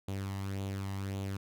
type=tone with flanger; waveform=sawtooth; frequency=97.7 Hz; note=G2; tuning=5 cents flat; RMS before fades=-37 dBFS; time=0.08-1.37 s; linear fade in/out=5 ms; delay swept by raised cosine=0.28 to 1.04 ms; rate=1.8 Hz; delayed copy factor=+0.55; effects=none